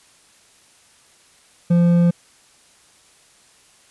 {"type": "tone with hard clipping", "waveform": "triangle", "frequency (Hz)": 172.7, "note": "F3", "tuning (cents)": -19, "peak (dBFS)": -13, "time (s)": [1.7, 2.11], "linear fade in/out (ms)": 10, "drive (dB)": 9, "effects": ["white hiss -53 dBFS RMS until 3.9 s", "resampled to 24000 Hz"]}